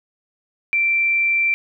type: tone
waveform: sine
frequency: 2349 Hz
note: D7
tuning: in tune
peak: -15 dBFS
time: 0.73-1.54 s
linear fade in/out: 0 ms
effects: none